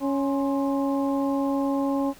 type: harmonic tone with a mistuned harmonic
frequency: 276.8 Hz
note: C#4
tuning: 2 cents flat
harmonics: 1 / 2 / 3 / 4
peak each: -23 / -29 / -33 / -35 dBFS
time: 0-2.14 s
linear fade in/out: 50 ms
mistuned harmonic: 4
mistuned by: -79 cents
effects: pink hiss -50 dBFS RMS until 2.19 s